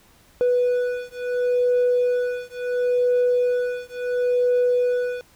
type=beating tone pair; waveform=triangle; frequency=492.6 / 493.32 Hz; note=B4 / B4; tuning=-5 / -2 cents; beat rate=0.72 Hz; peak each=-19 / -19 dBFS; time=0.41-5.21 s; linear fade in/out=0 ms; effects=tanh soft clip ceiling -11 dBFS + pink hiss -55 dBFS RMS until 5.35 s